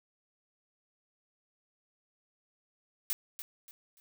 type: noise with echo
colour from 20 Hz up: blue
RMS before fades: -32 dBFS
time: 3.1-3.13 s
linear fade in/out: 0 ms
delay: 290 ms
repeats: 3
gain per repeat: -10 dB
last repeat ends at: 4 s
effects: none